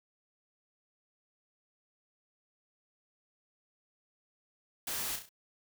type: noise with echo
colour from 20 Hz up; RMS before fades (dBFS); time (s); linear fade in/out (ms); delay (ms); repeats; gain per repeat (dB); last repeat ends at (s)
white; -37; 4.87-5.16; 5; 33; 4; -6; 5.292
effects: none